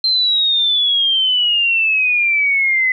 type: exponential sweep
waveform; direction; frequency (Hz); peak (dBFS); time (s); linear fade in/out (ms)
sine; down; 4153 to 2017; -12; 0.04-2.92; 2
effects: none